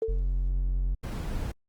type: tone with exponential decay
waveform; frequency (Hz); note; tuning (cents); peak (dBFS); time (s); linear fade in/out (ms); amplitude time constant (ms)
sine; 446.1; A4; +24; -22; 0.02-0.26; 2; 52
type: tone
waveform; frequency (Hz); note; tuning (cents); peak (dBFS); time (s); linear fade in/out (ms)
triangle; 44.81; F1; +45; -22; 0.08-0.95; 10
type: noise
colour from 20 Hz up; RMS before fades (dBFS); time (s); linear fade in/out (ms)
brown; -32; 1.03-1.52; 10
effects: Opus 24 kbps